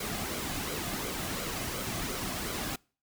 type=noise with flanger; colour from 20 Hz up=pink; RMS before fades=-35 dBFS; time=0-2.76 s; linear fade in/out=5 ms; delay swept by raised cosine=1.1 to 2.2 ms; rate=2.8 Hz; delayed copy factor=-0.5; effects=noise-tail reverb RT60 0.4 s tail -26 dB re dry